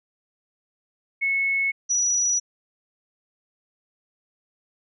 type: tone pair in turn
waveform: sine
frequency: 2196 / 5863 Hz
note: C#7 / F#8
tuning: -17 / -17 cents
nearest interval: octave + perfect fourth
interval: 1700 cents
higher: second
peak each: -20 / -19 dBFS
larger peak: second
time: 1.21-1.72 / 1.89-2.4 s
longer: neither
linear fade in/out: 20 ms
effects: none